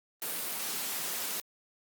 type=high-pass noise; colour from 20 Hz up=white; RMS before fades=-35 dBFS; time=0.22-1.4 s; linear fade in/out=0 ms; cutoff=160 Hz; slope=24 dB/octave; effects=Opus 32 kbps